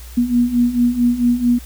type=beating tone pair; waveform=sine; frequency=238.8 / 243.3 Hz; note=A#3 / B3; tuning=+42 / -26 cents; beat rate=4.5 Hz; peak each=-18 / -14 dBFS; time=0.17-1.59 s; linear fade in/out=10 ms; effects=added 60 Hz sine -33 dBFS peak until 1.65 s + white hiss -42 dBFS RMS until 1.65 s